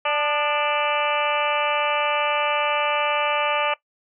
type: harmonic tone with a mistuned harmonic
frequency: 293.7 Hz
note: D4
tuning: in tune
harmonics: 2 / 3 / 4 / 5 / 6 / 7 / 8 / 9 / 10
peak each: -25 / -26 / -26 / -35 / -34 / -35 / -29 / -30 / -31 dBFS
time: 0.05-3.74 s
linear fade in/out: 5 ms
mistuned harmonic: 4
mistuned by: +44 cents
effects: noise-tail reverb RT60 0.1 s tail -19 dB re dry